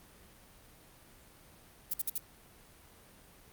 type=noise bursts; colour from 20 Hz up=violet; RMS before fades=-32 dBFS; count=4; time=1.91-2.18 s; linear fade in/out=5 ms; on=27 ms; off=54 ms; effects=pink hiss -58 dBFS RMS until 3.52 s + Opus 32 kbps